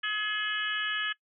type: harmonic tone with a mistuned harmonic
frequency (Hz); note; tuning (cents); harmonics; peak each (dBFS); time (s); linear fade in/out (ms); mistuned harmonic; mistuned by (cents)
424.7; G#4; +39; 3 / 4 / 5 / 6 / 7 / 8; -38 / -30 / -41 / -40 / -35 / -40; 0.03-1.13; 10; 8; -54
effects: noise-tail reverb RT60 0.1 s tail -22 dB re dry